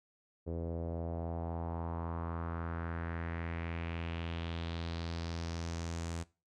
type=tone with low-pass filter sweep; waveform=sawtooth; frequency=83.7 Hz; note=E2; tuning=27 cents sharp; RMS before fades=-39 dBFS; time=0.46-6.24 s; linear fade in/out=20 ms; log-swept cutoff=470 to 7900 Hz; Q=2.7; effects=noise-tail reverb RT60 0.3 s tail -20 dB re dry